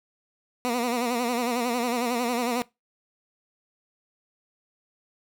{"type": "tone with vibrato", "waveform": "15% pulse", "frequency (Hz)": 241.4, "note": "B3", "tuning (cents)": -39, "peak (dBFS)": -18, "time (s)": [0.65, 2.62], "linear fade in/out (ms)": 0, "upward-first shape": "sine", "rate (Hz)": 11, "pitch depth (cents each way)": 79, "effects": ["noise-tail reverb RT60 0.2 s tail -21 dB re dry"]}